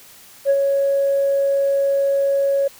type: tone with ADSR envelope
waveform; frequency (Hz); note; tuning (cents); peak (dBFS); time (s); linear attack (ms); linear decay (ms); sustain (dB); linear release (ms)
sine; 554.4; C#5; 0; -9; 0.45-2.68; 49; 51; -5; 8
effects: tanh soft clip ceiling -10 dBFS + white hiss -45 dBFS RMS until 2.79 s